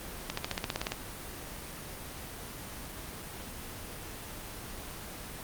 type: accelerating click train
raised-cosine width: 0.2 ms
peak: -13 dBFS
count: 11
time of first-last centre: 0.3-0.92 s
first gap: 74 ms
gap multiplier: 0.96
effects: pink hiss -42 dBFS RMS until 5.43 s + Opus 24 kbps